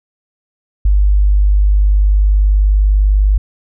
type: tone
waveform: sine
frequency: 50.1 Hz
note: G1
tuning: 38 cents sharp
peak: -7 dBFS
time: 0.85-3.38 s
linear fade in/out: 5 ms
effects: none